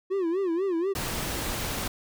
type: tone with vibrato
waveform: triangle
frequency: 360.2 Hz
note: F#4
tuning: 46 cents flat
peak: -22 dBFS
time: 0.1-0.94 s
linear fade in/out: 20 ms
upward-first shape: sine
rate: 4.1 Hz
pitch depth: 170 cents each way
type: noise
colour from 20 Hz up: pink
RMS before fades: -31 dBFS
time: 0.95-1.88 s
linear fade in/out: 5 ms
effects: none